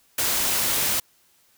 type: noise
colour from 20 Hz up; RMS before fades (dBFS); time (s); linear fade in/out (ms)
white; -23; 0.18-1; 5
effects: white hiss -61 dBFS RMS until 1.57 s